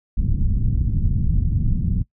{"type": "low-pass noise", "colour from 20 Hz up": "pink", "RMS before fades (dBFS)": -19, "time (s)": [0.17, 2.03], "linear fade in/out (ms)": 10, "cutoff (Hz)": 180, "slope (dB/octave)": 24, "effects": ["noise-tail reverb RT60 0.1 s tail -21 dB re dry"]}